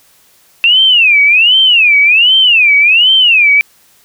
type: tone with vibrato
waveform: sine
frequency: 2660 Hz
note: E7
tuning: 15 cents sharp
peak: -4 dBFS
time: 0.64-3.61 s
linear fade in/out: 0 ms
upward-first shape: sine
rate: 1.3 Hz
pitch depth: 280 cents each way
effects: white hiss -48 dBFS RMS until 4.04 s